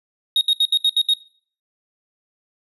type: tone bursts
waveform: triangle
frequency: 3746 Hz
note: A#7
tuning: 8 cents sharp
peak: -12 dBFS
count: 7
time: 0.36-1.137 s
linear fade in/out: 2 ms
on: 51 ms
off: 70 ms
effects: noise-tail reverb RT60 0.5 s tail -21 dB re dry + resampled to 32000 Hz